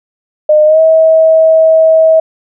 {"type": "tone with pitch glide", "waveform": "sine", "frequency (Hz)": [609, 641.9], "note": ["D#5", "E5"], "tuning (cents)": [-37, -46], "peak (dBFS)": -3, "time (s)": [0.49, 2.2], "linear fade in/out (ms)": 5, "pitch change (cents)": 91, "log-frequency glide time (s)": [0.65, 0.8], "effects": []}